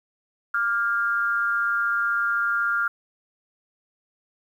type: tone with amplitude modulation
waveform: sine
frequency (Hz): 1396.9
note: F6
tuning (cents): 0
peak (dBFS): -17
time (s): 0.54-2.88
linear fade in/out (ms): 5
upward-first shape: sine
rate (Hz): 216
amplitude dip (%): 75
effects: 9-bit